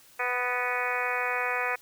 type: harmonic tone with a mistuned harmonic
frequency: 247.8 Hz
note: B3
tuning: 6 cents sharp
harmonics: 2 / 3 / 4 / 5 / 6 / 7 / 8 / 9 / 10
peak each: -35 / -35 / -35 / -35 / -35 / -35 / -35 / -35 / -35 dBFS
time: 0.19-1.76 s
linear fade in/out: 10 ms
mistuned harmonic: 8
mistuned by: -27 cents
effects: white hiss -56 dBFS RMS until 1.81 s